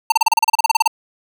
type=tone bursts; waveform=square; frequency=900 Hz; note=A5; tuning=39 cents sharp; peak=-10 dBFS; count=15; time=0.1-0.877 s; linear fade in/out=5 ms; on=21 ms; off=33 ms; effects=8-bit